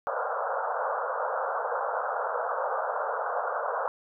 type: band-pass noise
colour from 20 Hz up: pink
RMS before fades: -30 dBFS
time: 0.07-3.88 s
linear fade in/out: 0 ms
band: 470 to 1500 Hz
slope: 96 dB/octave
effects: none